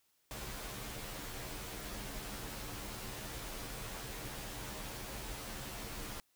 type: noise with comb filter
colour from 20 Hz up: pink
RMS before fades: -44 dBFS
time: 0.31-6.2 s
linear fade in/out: 0 ms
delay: 12 ms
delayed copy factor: -0.9
effects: white hiss -75 dBFS RMS until 6.35 s